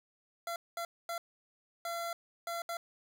25% pulse tone bursts at uneven times, 681 Hz, F5, 44 cents flat, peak -32 dBFS, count 6, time 0.47-0.56 / 0.77-0.85 / 1.09-1.18 / 1.85-2.13 / 2.47-2.62 / 2.69-2.77 s, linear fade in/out 2 ms, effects none

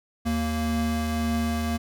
square tone pair together, 77.74 / 231.4 Hz, D#2 / A#3, -1 / -13 cents, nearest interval octave + perfect fifth, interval 1888 cents, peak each -29 / -26 dBFS, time 0.25-1.78 s, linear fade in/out 20 ms, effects none

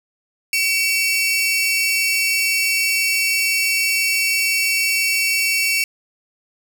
sawtooth tone pair together, 2267 / 2696 Hz, C#7 / E7, +38 / +38 cents, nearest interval minor third, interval 300 cents, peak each -16 dBFS, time 0.53-5.84 s, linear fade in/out 2 ms, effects none

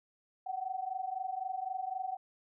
sine tone pair together, 740 / 763.9 Hz, F#5 / G5, 0 / -45 cents, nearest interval minor second, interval 55 cents, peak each -38 / -37 dBFS, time 0.46-2.17 s, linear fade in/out 10 ms, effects none

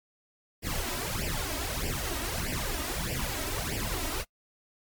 pink noise with flanger, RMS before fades -32 dBFS, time 0.62-4.25 s, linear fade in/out 50 ms, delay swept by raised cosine 0.38 to 3.18 ms, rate 1.6 Hz, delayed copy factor +0.85, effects noise-tail reverb RT60 0.1 s tail -25 dB re dry + MP3 96 kbps

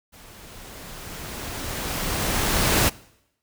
pink noise with level ramp, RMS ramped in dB -47 to -18 dBFS, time 0.12-2.9 s, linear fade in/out 20 ms, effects noise-tail reverb RT60 0.8 s tail -22 dB re dry

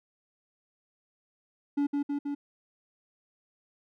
triangle tone with echo, 286 Hz, D4, 46 cents flat, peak -22 dBFS, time 1.77-1.87 s, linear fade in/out 10 ms, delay 160 ms, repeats 3, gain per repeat -2 dB, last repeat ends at 2.35 s, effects none

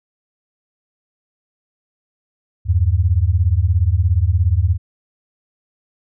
sine beating tone pair, 80 / 97 Hz, D#2 / G2, +49 / -18 cents, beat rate 17 Hz, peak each -15 dBFS, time 2.65-4.78 s, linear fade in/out 50 ms, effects none

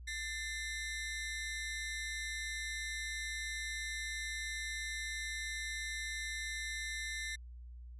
sawtooth ring-modulated tone, 1929 Hz, B6, 41 cents flat, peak -32 dBFS, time 0.07-7.36 s, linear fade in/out 10 ms, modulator 152 Hz, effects added 60 Hz sine -47 dBFS peak until 7.99 s + resampled to 24000 Hz

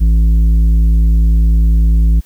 triangle tone with tanh clipping, 55 Hz, A1, in tune, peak -8 dBFS, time 0-2.21 s, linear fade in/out 20 ms, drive 12 dB, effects white hiss -49 dBFS RMS until 2.25 s

